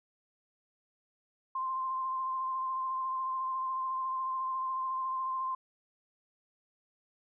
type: tone with vibrato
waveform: sine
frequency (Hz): 1046.5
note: C6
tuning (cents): 0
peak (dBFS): -31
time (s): 1.55-5.55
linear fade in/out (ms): 5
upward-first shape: triangle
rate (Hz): 14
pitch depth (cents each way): 24
effects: none